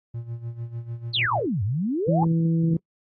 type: tone with tremolo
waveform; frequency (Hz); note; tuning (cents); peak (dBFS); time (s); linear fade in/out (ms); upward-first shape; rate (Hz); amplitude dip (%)
triangle; 117.3; A#2; +11; -26; 0.14-1.47; 5; sine; 6.7; 75
type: exponential two-way sweep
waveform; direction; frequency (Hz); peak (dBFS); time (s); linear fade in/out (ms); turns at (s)
sine; down then up; 4475 to 92.5 to 928; -22; 1.13-2.25; 20; 1.63
type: harmonic tone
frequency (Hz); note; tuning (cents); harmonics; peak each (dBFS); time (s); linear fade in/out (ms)
164.81; E3; 0; 1 / 2 / 3; -19 / -28 / -39; 2.08-2.77; 5
effects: noise-tail reverb RT60 0.1 s tail -26 dB re dry + AAC 32 kbps